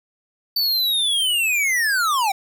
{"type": "linear sweep", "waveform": "square", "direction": "down", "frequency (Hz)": [4570, 749], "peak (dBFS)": -18, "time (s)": [0.56, 2.32], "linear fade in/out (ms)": 5, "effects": ["9-bit"]}